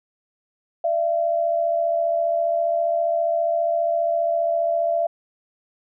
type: tone pair together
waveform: sine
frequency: 600 / 674.9 Hz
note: D5 / E5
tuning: +37 / +41 cents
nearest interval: major second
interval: 204 cents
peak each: -26 / -19 dBFS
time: 0.84-5.07 s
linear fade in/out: 5 ms
effects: none